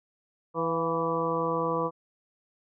harmonic tone with a mistuned harmonic, 164.81 Hz, E3, in tune, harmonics 1 / 2 / 3 / 4 / 5 / 6 / 7, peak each -35 / -34 / -29 / -38 / -41 / -32 / -32 dBFS, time 0.54-1.91 s, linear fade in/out 50 ms, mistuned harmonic 4, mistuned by +58 cents, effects none

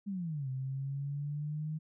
sine exponential two-way sweep, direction down then up, 207.7 to 130 to 156.6 Hz, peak -34 dBFS, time 0.06-1.79 s, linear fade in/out 20 ms, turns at 0.49 s, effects none

